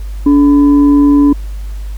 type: tone with frequency modulation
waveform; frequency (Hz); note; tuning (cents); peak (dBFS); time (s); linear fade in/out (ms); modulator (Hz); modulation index
sine; 286.5; D4; -43; -4; 0.26-1.33; 5; 718; 0.24
effects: added 50 Hz sine -19 dBFS peak until 1.97 s + pink hiss -42 dBFS RMS until 1.97 s